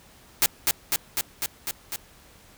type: noise with echo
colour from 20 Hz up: white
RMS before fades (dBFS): -19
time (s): 0.42-0.46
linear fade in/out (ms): 0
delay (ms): 250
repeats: 6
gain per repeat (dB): -2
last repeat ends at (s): 1.96
effects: pink hiss -53 dBFS RMS until 2.57 s